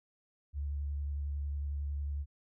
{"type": "tone with vibrato", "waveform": "sine", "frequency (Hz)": 71.7, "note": "D2", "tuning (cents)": -41, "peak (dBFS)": -33, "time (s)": [0.53, 2.26], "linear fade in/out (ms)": 50, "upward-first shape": "square", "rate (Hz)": 11, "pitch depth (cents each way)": 16, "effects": []}